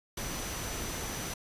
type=tone in noise; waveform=sine; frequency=5980 Hz; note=F#8; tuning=17 cents sharp; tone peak=-44 dBFS; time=0.17-1.34 s; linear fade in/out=5 ms; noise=pink; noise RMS=-37 dBFS; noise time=0.17-1.34 s; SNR=-10 dB; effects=resampled to 32000 Hz